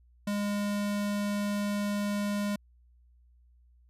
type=tone; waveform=square; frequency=204.6 Hz; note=G#3; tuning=26 cents flat; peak=-29 dBFS; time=0.27-2.56 s; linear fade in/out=5 ms; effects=added 60 Hz sine -58 dBFS peak until 3.89 s + resampled to 32000 Hz